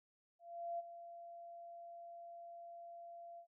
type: tone with ADSR envelope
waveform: sine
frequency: 685 Hz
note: F5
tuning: 34 cents flat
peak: -38 dBFS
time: 0.39-3.47 s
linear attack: 400 ms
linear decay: 25 ms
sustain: -12 dB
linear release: 87 ms
effects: none